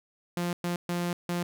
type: tone bursts at uneven times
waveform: sawtooth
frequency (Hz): 174.61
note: F3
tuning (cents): 0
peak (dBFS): -24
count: 4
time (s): 0.37-0.53 / 0.64-0.76 / 0.89-1.13 / 1.29-1.43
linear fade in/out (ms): 2
effects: none